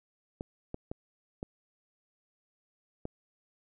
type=clicks; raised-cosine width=2 ms; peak=-23 dBFS; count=5; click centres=0.409 / 0.744 / 0.915 / 1.429 / 3.054 s; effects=none